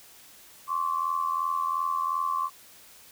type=tone pair together; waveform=sine; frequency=1058 / 1140.8 Hz; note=C6 / C#6; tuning=+19 / +49 cents; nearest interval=minor second; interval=130 cents; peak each=-28 dBFS; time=0.67-2.5 s; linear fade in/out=50 ms; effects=white hiss -52 dBFS RMS until 3.11 s